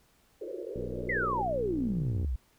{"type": "band-pass noise", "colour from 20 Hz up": "pink", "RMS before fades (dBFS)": -38, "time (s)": [0.41, 1.42], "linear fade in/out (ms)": 5, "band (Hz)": [340, 560], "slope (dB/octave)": 96}
{"type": "click train", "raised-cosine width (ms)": 3, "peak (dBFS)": -26, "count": 92, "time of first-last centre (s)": [0.76, 2.247], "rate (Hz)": 61.2}
{"type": "exponential sweep", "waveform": "sine", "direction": "down", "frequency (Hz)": [2094, 56], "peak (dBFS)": -28, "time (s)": [1.09, 2.36], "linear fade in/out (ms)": 5}
{"effects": ["pink hiss -66 dBFS RMS until 2.58 s"]}